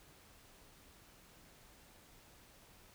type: silence
effects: pink hiss -62 dBFS RMS until 2.94 s